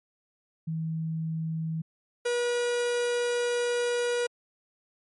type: tone pair in turn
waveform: sine / 45% pulse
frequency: 161 / 482.5 Hz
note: E3 / B4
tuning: -41 / -40 cents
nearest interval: octave + perfect fifth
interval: 1901 cents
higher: second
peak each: -28 / -25 dBFS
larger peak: second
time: 0.67-1.82 / 2.25-4.27 s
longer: second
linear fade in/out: 10 ms
effects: MP3 48 kbps